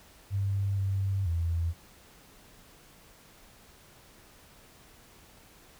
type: tone with pitch steps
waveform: sine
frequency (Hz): 98.9 / 97.4 / 83.9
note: G2 / G2 / E2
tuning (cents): +16 / -11 / +31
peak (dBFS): -26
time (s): 0.3-1.74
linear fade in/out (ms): 50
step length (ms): 480
effects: pink hiss -56 dBFS RMS until 5.79 s